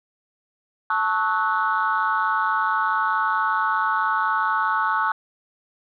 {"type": "chord", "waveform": "sine", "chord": "F# minor seventh", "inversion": "first", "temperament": "equal with one note detuned", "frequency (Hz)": [880, 1108.7, 1292.1, 1480], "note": ["A5", "C#6", "E6", "F#6"], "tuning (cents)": [0, 0, -35, 0], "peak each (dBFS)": -24, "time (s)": [0.9, 5.12], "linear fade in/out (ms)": 2, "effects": ["tanh soft clip ceiling -11 dBFS"]}